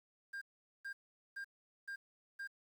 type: tone bursts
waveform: triangle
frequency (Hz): 1601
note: G6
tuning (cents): +36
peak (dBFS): -40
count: 5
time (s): 0.33-2.475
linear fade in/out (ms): 10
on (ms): 85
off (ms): 430
effects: 11-bit